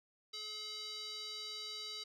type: tone with band-pass filter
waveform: square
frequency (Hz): 427.2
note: G#4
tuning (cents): +49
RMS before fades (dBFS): -45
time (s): 0.33-2.04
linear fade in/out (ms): 10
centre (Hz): 4300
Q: 6.2
effects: none